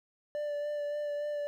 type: tone with vibrato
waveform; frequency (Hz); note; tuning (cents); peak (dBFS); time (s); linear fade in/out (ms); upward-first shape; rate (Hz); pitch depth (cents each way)
triangle; 587.3; D5; 0; -30; 0.35-1.47; 0; sine; 3.5; 17
effects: 12-bit